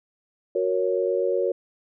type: chord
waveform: sine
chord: F# major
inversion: none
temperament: equal with one note detuned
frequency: 368.1 / 466.2 / 554.4 Hz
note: F#4 / A#4 / C#5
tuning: -9 / 0 / 0 cents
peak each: -25 dBFS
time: 0.55-1.52 s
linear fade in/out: 5 ms
effects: none